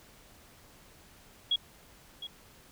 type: tone with echo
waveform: sine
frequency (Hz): 3322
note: G#7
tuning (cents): 0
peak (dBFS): -24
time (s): 1.51-1.56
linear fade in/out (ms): 5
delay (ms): 710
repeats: 1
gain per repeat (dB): -13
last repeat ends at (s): 2.27
effects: pink hiss -57 dBFS RMS until 2.71 s